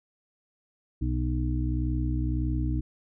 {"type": "harmonic tone", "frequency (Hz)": 61.74, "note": "B1", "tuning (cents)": 0, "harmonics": [1, 2, 4, 5], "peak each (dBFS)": [-27, -30, -36, -33], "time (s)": [1.01, 2.81], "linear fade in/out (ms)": 10, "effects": []}